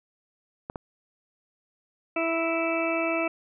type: clicks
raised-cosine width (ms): 1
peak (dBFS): -19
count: 2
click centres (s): 0.699 / 0.758
type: harmonic tone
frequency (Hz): 329.6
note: E4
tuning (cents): 0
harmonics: 1 / 2 / 3 / 4 / 6 / 7 / 8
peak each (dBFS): -29 / -28 / -39 / -33 / -43 / -33 / -32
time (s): 2.16-3.28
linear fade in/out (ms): 5
effects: none